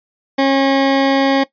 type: tone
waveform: 20% pulse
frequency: 272.2 Hz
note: C#4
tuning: 31 cents flat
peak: -6 dBFS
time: 0.38-1.44 s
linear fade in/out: 10 ms
effects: noise-tail reverb RT60 0.1 s tail -18 dB re dry + resampled to 11025 Hz